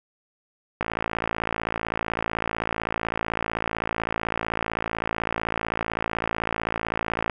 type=click train; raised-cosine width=0.5 ms; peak=-10 dBFS; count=363; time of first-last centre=0.81-7.297 s; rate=55.8 Hz; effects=none